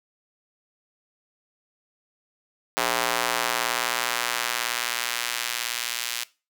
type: tone with high-pass filter sweep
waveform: square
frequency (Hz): 59.5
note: A#1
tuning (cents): +36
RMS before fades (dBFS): -27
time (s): 2.77-6.24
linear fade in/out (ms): 0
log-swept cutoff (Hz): 710 to 2800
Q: 0.75
effects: noise-tail reverb RT60 0.3 s tail -20 dB re dry